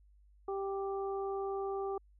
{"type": "harmonic tone", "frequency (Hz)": 392, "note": "G4", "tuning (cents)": 0, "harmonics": [1, 2, 3], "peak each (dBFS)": [-35, -41, -45], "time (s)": [0.48, 1.98], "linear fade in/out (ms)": 5, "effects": ["added 50 Hz sine -60 dBFS peak until 2.19 s"]}